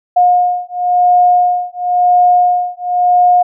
sine beating tone pair, 716 / 716.96 Hz, F5 / F5, +43 / +45 cents, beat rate 0.96 Hz, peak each -11 dBFS, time 0.16-3.43 s, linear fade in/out 10 ms, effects none

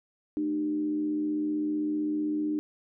sine tone with frequency modulation, 302.6 Hz, D#4, 48 cents flat, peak -26 dBFS, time 0.37-2.59 s, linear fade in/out 0 ms, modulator 84.3 Hz, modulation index 0.4, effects none

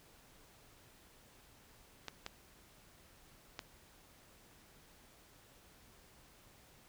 clicks, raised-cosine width 0.2 ms, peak -24 dBFS, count 3, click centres 2.083 / 2.264 / 3.592 s, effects pink hiss -63 dBFS RMS until 6.88 s

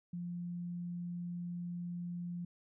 sine tone, 174.61 Hz, F3, in tune, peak -38 dBFS, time 0.13-2.45 s, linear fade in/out 5 ms, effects none

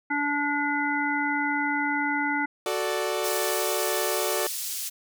harmonic tone, 289.5 Hz, D4, 25 cents flat, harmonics 1 / 3 / 5 / 7, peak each -29 / -29 / -29 / -29 dBFS, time 0.1-2.46 s, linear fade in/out 10 ms
sawtooth chord, D major, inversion first, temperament equal, 370 / 440 / 587.3 Hz, F#4 / A4 / D5, 0 / 0 / 0 cents, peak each -26 dBFS, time 2.66-4.47 s, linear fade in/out 2 ms
pink high-pass noise, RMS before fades -32 dBFS, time 3.23-4.9 s, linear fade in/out 20 ms, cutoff 5500 Hz, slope 12 dB/octave
effects none

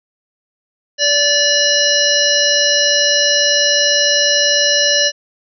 harmonic tone with a mistuned harmonic, 581 Hz, D5, 19 cents flat, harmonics 1 / 3 / 5 / 7 / 9 / 10, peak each -18 / -18 / -18 / -18 / -18 / -18 dBFS, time 0.98-5.12 s, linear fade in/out 50 ms, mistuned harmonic 10, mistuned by -16 cents, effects none

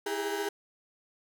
35% pulse tone cluster, 328.5 / 404.5 / 418.9 / 944 / 1524 Hz, E4 / G#4 / G#4 / A#5 / G6, -6 / -46 / +15 / +22 / -49 cents, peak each -38 / -31 / -38 / -39 / -40 dBFS, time 0.06-0.49 s, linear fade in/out 5 ms, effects none

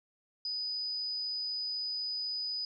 sine tone, 4978 Hz, D#8, in tune, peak -33 dBFS, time 0.45-2.65 s, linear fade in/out 2 ms, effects none

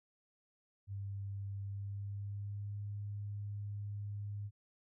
sine tone with pitch glide, 99.3 to 102.39 Hz, G2 to G#2, +23 to -24 cents, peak -39 dBFS, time 0.87-4.51 s, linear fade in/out 50 ms, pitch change +53 cents, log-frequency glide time 1.63-2.8 s, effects none

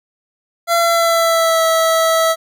25% pulse tone with pitch glide, 680 to 651.9 Hz, F5 to E5, -46 to -19 cents, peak -8 dBFS, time 0.67-2.36 s, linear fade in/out 50 ms, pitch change -73 cents, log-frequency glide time 0.78-1.63 s, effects none

